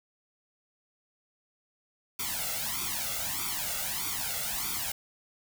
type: noise with flanger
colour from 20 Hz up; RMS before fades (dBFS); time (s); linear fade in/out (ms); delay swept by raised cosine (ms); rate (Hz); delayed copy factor
white; -33; 2.19-4.92; 5; 0.86 to 1.48; 1.6; +1
effects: none